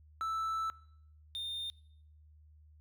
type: tone pair in turn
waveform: triangle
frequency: 1318.5 / 3634 Hz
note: E6 / A#7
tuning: 0 / -45 cents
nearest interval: octave + tritone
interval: 1755 cents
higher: second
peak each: -31 / -35 dBFS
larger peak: first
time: 0.21-0.7 / 1.35-1.7 s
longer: first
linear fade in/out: 0 ms
effects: noise-tail reverb RT60 0.7 s tail -21 dB re dry + added 76 Hz sine -57 dBFS peak until 2.8 s